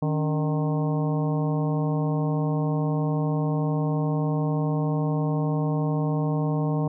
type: harmonic tone with a mistuned harmonic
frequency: 153.6 Hz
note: D#3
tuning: 22 cents flat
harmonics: 1 / 2 / 3 / 4 / 5 / 6 / 7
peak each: -23 / -29 / -33 / -35 / -37 / -39 / -40 dBFS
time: 0.02-6.88 s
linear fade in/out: 5 ms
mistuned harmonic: 2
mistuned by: -130 cents
effects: none